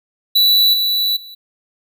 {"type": "tone with level steps", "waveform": "square", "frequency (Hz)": 3951, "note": "B7", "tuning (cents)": 0, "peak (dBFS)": [-10, -15, -34], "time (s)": [0.35, 1.35], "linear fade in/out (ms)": 10, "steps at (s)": [0.73, 1.16], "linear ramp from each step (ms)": 10, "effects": []}